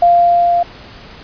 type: tone with level ramp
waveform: sine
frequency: 695 Hz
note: F5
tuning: 9 cents flat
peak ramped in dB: -5 to -10 dBFS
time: 0.02-0.63 s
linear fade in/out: 5 ms
effects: pink hiss -36 dBFS RMS until 1.23 s + resampled to 11025 Hz